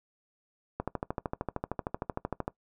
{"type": "click train", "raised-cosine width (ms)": 1, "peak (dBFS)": -17, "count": 23, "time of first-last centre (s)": [0.8, 2.479], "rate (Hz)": 13.1, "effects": ["noise-tail reverb RT60 0.1 s tail -20 dB re dry"]}